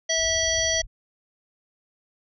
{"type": "harmonic tone", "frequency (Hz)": 650, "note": "E5", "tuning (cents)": -24, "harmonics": [1, 3, 5, 7, 9], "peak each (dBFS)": [-27, -28, -28, -30, -25], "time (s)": [0.09, 0.82], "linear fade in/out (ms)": 10}
{"type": "low-pass noise", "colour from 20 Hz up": "white", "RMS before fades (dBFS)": -39, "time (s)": [0.17, 0.87], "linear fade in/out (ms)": 20, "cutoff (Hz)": 100, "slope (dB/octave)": 48}
{"effects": []}